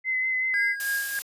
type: tone with vibrato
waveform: sine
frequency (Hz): 2043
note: C7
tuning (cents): -42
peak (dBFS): -23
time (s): 0.04-0.76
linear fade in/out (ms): 50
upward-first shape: sine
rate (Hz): 5.3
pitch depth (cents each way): 17
type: tone with tremolo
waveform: triangle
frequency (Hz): 1631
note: G#6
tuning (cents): -32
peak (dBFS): -22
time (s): 0.54-1.19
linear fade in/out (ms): 0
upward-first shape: sine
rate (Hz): 3.2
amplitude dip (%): 60
type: noise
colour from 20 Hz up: blue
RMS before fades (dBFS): -32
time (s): 0.8-1.22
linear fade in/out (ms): 0
effects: resampled to 32000 Hz